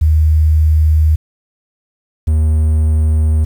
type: tone pair in turn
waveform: sine / triangle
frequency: 77.78 / 77.78 Hz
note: D#2 / D#2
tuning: 0 / 0 cents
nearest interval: unison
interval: 0 cents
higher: neither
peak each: -7 dBFS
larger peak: neither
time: 0.01-1.16 / 2.27-3.45 s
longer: second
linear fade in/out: 10 ms
effects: 7-bit